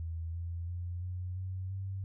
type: tone with pitch steps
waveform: sine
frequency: 82.41 / 85.02 / 87.71 / 90.49 / 93.36 / 96.32 Hz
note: E2 / F2 / F2 / F#2 / F#2 / G2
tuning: 0 / -46 / +8 / -38 / +16 / -30 cents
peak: -35 dBFS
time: 0-2.04 s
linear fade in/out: 0 ms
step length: 340 ms
effects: none